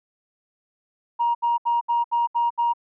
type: tone bursts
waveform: sine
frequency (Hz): 944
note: A#5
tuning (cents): +22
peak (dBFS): -17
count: 7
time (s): 1.19-2.736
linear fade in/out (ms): 20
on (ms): 160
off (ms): 71
effects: tanh soft clip ceiling -14 dBFS